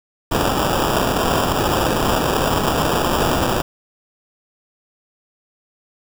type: noise with sample-and-hold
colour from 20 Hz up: white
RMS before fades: -18 dBFS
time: 0.31-3.62 s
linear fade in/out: 10 ms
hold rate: 2100 Hz
effects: none